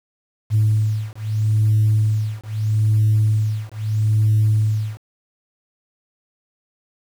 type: beating tone pair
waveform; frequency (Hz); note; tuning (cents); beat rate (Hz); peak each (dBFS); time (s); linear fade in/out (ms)
sine; 107.4 / 108.18; A2 / A2; -41 / -29; 0.78; -17; 0.5-5.01; 50
effects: tanh soft clip ceiling -9 dBFS + 7-bit